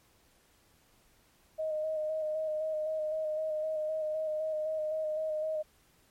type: tone with vibrato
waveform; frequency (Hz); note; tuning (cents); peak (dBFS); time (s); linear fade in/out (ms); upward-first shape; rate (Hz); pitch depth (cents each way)
sine; 622.3; D#5; 0; -30; 1.58-5.63; 20; square; 3.9; 20
effects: pink hiss -66 dBFS RMS until 6.1 s + MP3 64 kbps